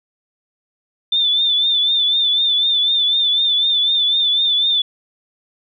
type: tone with vibrato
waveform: sine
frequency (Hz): 3543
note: A7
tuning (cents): +11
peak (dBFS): -13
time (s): 1.12-4.82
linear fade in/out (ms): 5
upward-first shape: triangle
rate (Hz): 4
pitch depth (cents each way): 67
effects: none